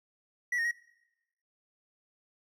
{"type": "tone with pitch steps", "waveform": "triangle", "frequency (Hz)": [1949, 1849, 1896], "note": ["B6", "A#6", "A#6"], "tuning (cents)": [-23, -15, 29], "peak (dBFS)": -26, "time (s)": [0.52, 0.712], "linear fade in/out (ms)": 5, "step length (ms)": 64, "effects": ["noise-tail reverb RT60 0.9 s tail -22 dB re dry"]}